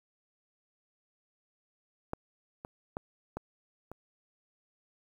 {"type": "clicks", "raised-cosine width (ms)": 1, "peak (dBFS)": [-19, -27, -21, -22, -29], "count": 5, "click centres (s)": [2.134, 2.649, 2.969, 3.37, 3.916], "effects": ["9-bit"]}